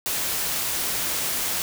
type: noise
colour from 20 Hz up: white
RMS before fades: -26 dBFS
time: 0.06-1.62 s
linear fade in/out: 0 ms
effects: none